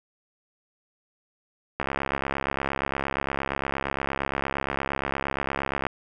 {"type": "click train", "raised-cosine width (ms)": 0.5, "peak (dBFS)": -11, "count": 280, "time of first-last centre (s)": [1.8, 5.867], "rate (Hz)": 68.6, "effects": []}